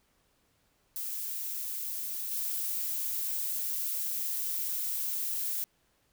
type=noise with level steps; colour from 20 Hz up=violet; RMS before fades=-36 / -33 dBFS; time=0.96-5.64 s; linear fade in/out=0 ms; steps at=2.31 s; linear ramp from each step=5 ms; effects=pink hiss -71 dBFS RMS until 6.12 s